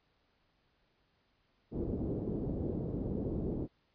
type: low-pass noise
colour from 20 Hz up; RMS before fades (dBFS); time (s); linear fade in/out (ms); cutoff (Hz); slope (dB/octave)
white; -36; 1.71-3.68; 50; 400; 24
effects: pink hiss -74 dBFS RMS until 3.94 s + resampled to 11025 Hz